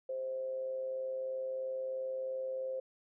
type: tone with amplitude modulation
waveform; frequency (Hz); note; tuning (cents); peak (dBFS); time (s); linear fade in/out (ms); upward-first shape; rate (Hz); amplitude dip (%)
sine; 523.3; C5; 0; -33; 0.09-2.8; 5; sine; 123; 40
effects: none